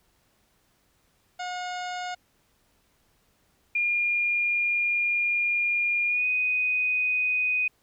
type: harmonic tone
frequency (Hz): 722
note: F#5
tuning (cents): -43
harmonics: 1 / 2 / 3 / 4 / 5 / 6 / 7 / 9 / 10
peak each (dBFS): -32 / -38 / -42 / -44 / -46 / -48 / -49 / -51 / -52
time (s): 1.39-2.15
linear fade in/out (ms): 10
type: tone with pitch glide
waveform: sine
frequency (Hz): 2415 to 2494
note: D7 to D#7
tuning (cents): +48 to +3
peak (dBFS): -22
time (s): 3.75-7.68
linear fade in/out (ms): 5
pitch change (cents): +55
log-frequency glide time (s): 6.07-6.26
effects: pink hiss -67 dBFS RMS until 7.82 s